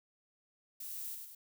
violet noise with echo, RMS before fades -44 dBFS, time 0.8-1.15 s, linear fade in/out 5 ms, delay 100 ms, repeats 2, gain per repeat -4 dB, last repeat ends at 1.35 s, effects none

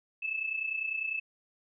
sine tone pair together, 2612 / 2642 Hz, E7 / E7, -17 / +3 cents, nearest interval unison, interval 20 cents, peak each -32 / -37 dBFS, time 0.22-1.2 s, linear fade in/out 10 ms, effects none

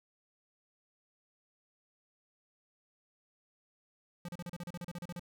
square tone bursts, 174.61 Hz, F3, in tune, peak -40 dBFS, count 14, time 4.25-5.195 s, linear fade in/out 2 ms, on 35 ms, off 35 ms, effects none

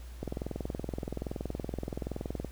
click train, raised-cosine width 2 ms, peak -21 dBFS, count 48, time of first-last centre 0.23-2.447 s, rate 21.2 Hz, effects added 60 Hz sine -42 dBFS peak until 2.51 s + pink hiss -56 dBFS RMS until 2.51 s

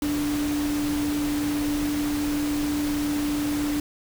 sine tone in noise, 293.7 Hz, D4, in tune, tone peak -23 dBFS, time 0.02-3.8 s, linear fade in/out 2 ms, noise pink, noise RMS -33 dBFS, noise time 0.02-3.8 s, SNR +7 dB, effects none

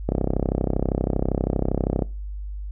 click train, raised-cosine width 2 ms, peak -8 dBFS, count 64, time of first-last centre 0.09-2.023 s, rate 32.6 Hz, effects noise-tail reverb RT60 0.3 s tail -21 dB re dry + added 50 Hz sine -29 dBFS peak until 2.71 s

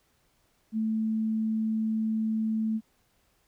sine tone, 220 Hz, A3, in tune, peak -25 dBFS, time 0.72-2.81 s, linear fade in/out 50 ms, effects pink hiss -69 dBFS RMS until 3.47 s

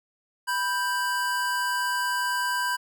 square tone pair together, 987.8 / 1572.5 Hz, B5 / G6, 0 / +5 cents, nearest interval minor sixth, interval 805 cents, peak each -28 dBFS, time 0.47-2.77 s, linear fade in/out 20 ms, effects none

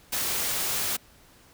white noise, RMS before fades -28 dBFS, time 0.12-0.97 s, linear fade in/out 10 ms, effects pink hiss -56 dBFS RMS until 1.53 s

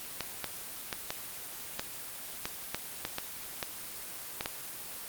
clicks, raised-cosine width 0.2 ms, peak -14 dBFS, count 12, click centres 0.207 / 0.443 / 0.928 / 1.105 / 1.795 / 2.455 / 2.746 / 3.051 / 3.184 / 3.628 / 4.409 / 4.459 s, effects white hiss -42 dBFS RMS until 5.08 s + Opus 24 kbps

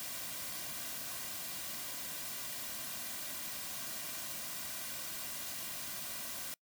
white noise with comb filter, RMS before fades -42 dBFS, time 0-6.54 s, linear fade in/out 0 ms, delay 2.3 ms, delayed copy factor -0.55, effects noise-tail reverb RT60 0.1 s tail -26 dB re dry

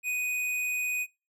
sine tone with hard clipping, 2489 Hz, D#7, in tune, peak -29 dBFS, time 0.03-1.07 s, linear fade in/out 50 ms, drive 13 dB, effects noise-tail reverb RT60 0.3 s tail -25 dB re dry

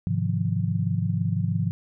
sine chord, F minor seventh, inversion first, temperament just, 104.77 / 130.96 / 157.15 / 174.61 Hz, Ab2 / C3 / Eb3 / F3, +16 / +2 / +18 / 0 cents, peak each -26 / -29 / -29 / -27 dBFS, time 0.07-1.71 s, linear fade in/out 0 ms, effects none

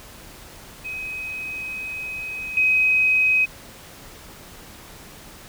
sine tone with level steps, 2527 Hz, D#7, 26 cents sharp, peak -28 / -15 dBFS, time 0.84-3.46 s, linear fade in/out 20 ms, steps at 2.57 s, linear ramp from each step 2 ms, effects pink hiss -43 dBFS RMS until 5.48 s

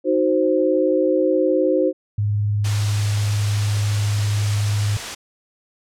sine chord, C diminished, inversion first, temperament equal, 311.1 / 370 / 523.3 Hz, Eb4 / Gb4 / C5, 0 / 0 / 0 cents, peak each -20 / -20 / -18 dBFS, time 0.04-1.93 s, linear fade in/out 50 ms
sine tone with vibrato, 103.83 Hz, G#2, in tune, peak -17 dBFS, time 2.18-4.97 s, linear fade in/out 5 ms, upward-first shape sine, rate 20 Hz, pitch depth 43 cents each way
white noise, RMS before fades -28 dBFS, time 2.64-5.15 s, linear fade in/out 10 ms
effects low-pass 7000 Hz 12 dB/octave

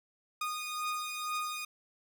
sawtooth beating tone pair, 1232 / 1234.1 Hz, D#6 / D#6, -17 / -15 cents, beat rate 2.1 Hz, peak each -32 / -36 dBFS, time 0.41-1.65 s, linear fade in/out 5 ms, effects none

